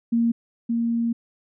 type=tone pair in turn; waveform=sine; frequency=232.6 / 232.6 Hz; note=A#3 / A#3; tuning=-4 / -4 cents; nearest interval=unison; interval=0 cents; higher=neither; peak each=-17 / -20 dBFS; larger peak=first; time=0.12-0.32 / 0.69-1.13 s; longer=second; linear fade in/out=10 ms; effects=none